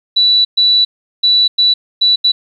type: tone bursts at uneven times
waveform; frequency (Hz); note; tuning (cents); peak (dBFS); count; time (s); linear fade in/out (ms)
sine; 3951; B7; 0; -7; 6; 0.16-0.45 / 0.57-0.85 / 1.23-1.48 / 1.58-1.74 / 2.01-2.16 / 2.24-2.32; 10
effects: 8-bit